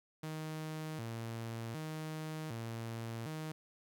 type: tone with vibrato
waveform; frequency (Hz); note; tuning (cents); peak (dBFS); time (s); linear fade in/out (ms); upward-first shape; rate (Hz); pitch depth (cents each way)
sawtooth; 133.9; C3; +40; -36; 0.23-3.52; 5; square; 0.66; 270
effects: 13-bit